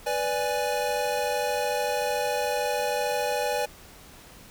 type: chord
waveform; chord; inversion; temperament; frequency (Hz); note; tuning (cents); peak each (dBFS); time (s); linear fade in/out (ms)
square; G# diminished; first; equal; 493.9 / 587.3 / 830.6; B4 / D5 / G#5; 0 / 0 / 0; -30; 0.06-3.66; 10
effects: pink hiss -49 dBFS RMS until 4.5 s